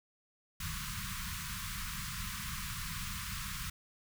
pink band-stop noise, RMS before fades -40 dBFS, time 0.6-3.7 s, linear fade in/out 5 ms, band 210 to 1000 Hz, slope 96 dB/octave, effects none

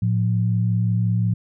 sine tone pair together, 111.8 / 177.47 Hz, A2 / F3, +28 / +28 cents, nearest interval minor sixth, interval 800 cents, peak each -18 / -23 dBFS, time 0.02-1.34 s, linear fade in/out 5 ms, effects none

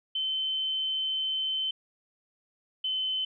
sine tone pair in turn, 3073 / 3054 Hz, G7 / G7, -35 / -46 cents, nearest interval unison, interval 11 cents, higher first, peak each -27 dBFS, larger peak neither, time 0.15-1.71 / 2.84-3.25 s, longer first, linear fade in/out 5 ms, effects none

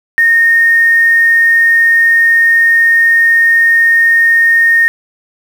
sine tone with quantisation, 1842 Hz, A#6, 21 cents flat, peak -5 dBFS, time 0.18-4.88 s, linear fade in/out 0 ms, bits 5, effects none

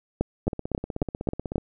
two click trains, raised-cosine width 2 ms, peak -17 / -9 dBFS, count 19 / 6, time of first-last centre 0.47-1.581 / 0.21-1.558 s, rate 16.2 / 3.71 Hz, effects none

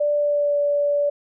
sine tone with pitch glide, 587.3 to 578.2 Hz, D5 to D5, 0 to -27 cents, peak -17 dBFS, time 0-1.1 s, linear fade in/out 10 ms, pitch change -27 cents, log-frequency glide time 0.12-0.58 s, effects none

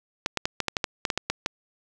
clicks, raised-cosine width 0.2 ms, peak -7 dBFS, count 12, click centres 0.261 / 0.373 / 0.455 / 0.603 / 0.683 / 0.768 / 0.842 / 1.052 / 1.102 / 1.176 / 1.3 / 1.461 s, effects none

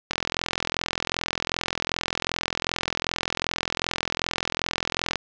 click train, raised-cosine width 0.2 ms, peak -6 dBFS, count 216, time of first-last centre 0.11-5.157 s, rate 42.6 Hz, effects low-pass 6000 Hz 12 dB/octave

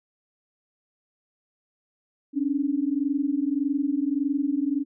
sine tone pair together, 272.3 / 294 Hz, C#4 / D4, -31 / +2 cents, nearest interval minor second, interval 133 cents, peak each -25 / -25 dBFS, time 2.33-4.85 s, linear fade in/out 50 ms, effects none

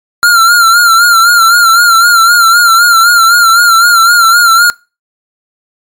square tone with vibrato, 1385 Hz, F6, 15 cents flat, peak -3 dBFS, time 0.23-4.7 s, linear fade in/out 0 ms, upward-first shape sine, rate 3.9 Hz, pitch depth 63 cents each way, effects noise-tail reverb RT60 0.3 s tail -24 dB re dry + MP3 96 kbps

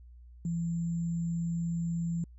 sine tone with sample-and-hold, 168.3 Hz, E3, 36 cents sharp, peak -29 dBFS, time 0.45-2.24 s, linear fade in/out 2 ms, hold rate 7350 Hz, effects added 60 Hz sine -49 dBFS peak until 2.38 s + resampled to 24000 Hz

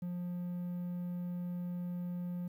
triangle tone, 176.8 Hz, F3, 22 cents sharp, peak -34 dBFS, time 0.02-2.48 s, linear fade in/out 5 ms, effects 11-bit

